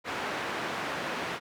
white band-pass noise, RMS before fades -34 dBFS, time 0.04-1.4 s, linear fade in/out 50 ms, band 150 to 1800 Hz, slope 12 dB/octave, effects none

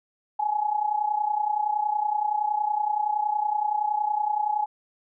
sine tone with amplitude modulation, 842 Hz, G#5, 24 cents sharp, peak -19 dBFS, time 0.39-4.66 s, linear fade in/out 10 ms, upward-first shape sine, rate 30.7 Hz, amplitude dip 75%, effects none

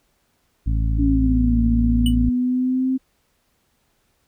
harmonic tone, 54.8 Hz, A1, 6 cents flat, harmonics 1 / 2 / 3 / 4 / 5, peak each -18 / -24 / -32 / -34 / -34 dBFS, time 0.66-2.3 s, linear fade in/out 10 ms
sine exponential two-way sweep, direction down then up, 284.7 to 232.3 to 262.5 Hz, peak -17 dBFS, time 0.98-2.98 s, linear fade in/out 20 ms, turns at 1.62 s
square tone with exponential decay, 2960 Hz, F#7, in tune, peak -21 dBFS, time 2.06-2.16 s, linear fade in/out 2 ms, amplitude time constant 20 ms
effects pink hiss -66 dBFS RMS until 4.27 s

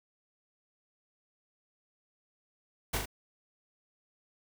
pink noise with echo, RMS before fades -31 dBFS, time 2.93-2.98 s, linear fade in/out 10 ms, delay 39 ms, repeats 2, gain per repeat -4 dB, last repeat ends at 3.058 s, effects none

